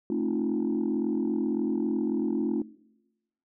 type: chord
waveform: sine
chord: F dominant seventh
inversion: first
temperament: equal with one note detuned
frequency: 220 / 267.6 / 311.1 / 349.2 Hz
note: A3 / C4 / Eb4 / F4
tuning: 0 / +39 / 0 / 0 cents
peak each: -30 dBFS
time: 0.1-2.62 s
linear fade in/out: 2 ms
effects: noise-tail reverb RT60 1.0 s tail -21 dB re dry + tanh soft clip ceiling -19 dBFS